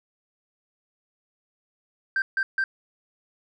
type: tone bursts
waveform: sine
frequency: 1567 Hz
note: G6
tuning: 1 cent flat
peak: -19 dBFS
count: 3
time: 2.16-2.64 s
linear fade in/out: 2 ms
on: 60 ms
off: 150 ms
effects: tanh soft clip ceiling -19 dBFS